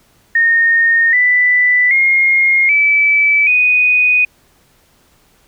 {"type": "tone with pitch steps", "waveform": "sine", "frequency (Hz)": [1841, 1984.6, 2139, 2306, 2486], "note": ["A#6", "B6", "C7", "D7", "D#7"], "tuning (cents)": [-22, 8, 38, -32, -2], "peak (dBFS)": -8, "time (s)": [0.35, 4.25], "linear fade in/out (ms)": 5, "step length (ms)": 780, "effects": ["pink hiss -53 dBFS RMS until 5.47 s"]}